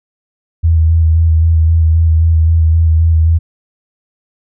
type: tone with vibrato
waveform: sine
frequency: 81.2 Hz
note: E2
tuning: 26 cents flat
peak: -6 dBFS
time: 0.63-3.39 s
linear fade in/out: 20 ms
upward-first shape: square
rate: 3.8 Hz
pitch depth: 22 cents each way
effects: none